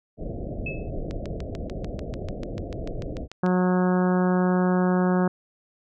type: low-pass noise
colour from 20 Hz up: pink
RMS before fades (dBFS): -32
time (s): 0.17-3.28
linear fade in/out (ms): 50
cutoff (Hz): 690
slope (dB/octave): 96
type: tone with exponential decay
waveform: sine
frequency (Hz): 2600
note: E7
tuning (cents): -24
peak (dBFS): -27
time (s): 0.66-0.9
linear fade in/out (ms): 5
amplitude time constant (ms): 52
type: click train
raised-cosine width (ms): 0.2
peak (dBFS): -22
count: 17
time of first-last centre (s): 1.11-3.463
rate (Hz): 6.8
type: harmonic tone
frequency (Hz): 182.1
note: F#3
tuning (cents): -27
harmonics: 1 / 2 / 3 / 4 / 5 / 6 / 7 / 8 / 9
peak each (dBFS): -20 / -26 / -30 / -32 / -34 / -36 / -37 / -38 / -39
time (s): 3.43-5.28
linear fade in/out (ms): 5
effects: none